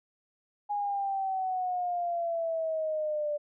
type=exponential sweep; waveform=sine; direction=down; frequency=828 to 587.3 Hz; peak=-28 dBFS; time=0.69-3.38 s; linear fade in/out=20 ms; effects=none